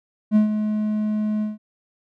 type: tone with ADSR envelope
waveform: triangle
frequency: 213 Hz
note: G#3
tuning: 44 cents sharp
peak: -9 dBFS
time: 0.31-1.58 s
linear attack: 48 ms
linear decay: 120 ms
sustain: -9 dB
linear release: 160 ms
effects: none